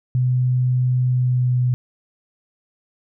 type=tone with pitch glide; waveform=sine; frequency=126.2 to 124.82 Hz; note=B2 to B2; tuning=+38 to +19 cents; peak=-15 dBFS; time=0.15-1.74 s; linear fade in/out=0 ms; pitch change=-19 cents; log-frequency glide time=1.08-1.58 s; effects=none